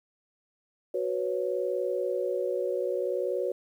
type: chord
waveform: sine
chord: F# suspended fourth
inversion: none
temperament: equal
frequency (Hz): 370 / 493.9 / 554.4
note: F#4 / B4 / C#5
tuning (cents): 0 / 0 / 0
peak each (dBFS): -31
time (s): 0.94-3.52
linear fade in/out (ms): 5
effects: 10-bit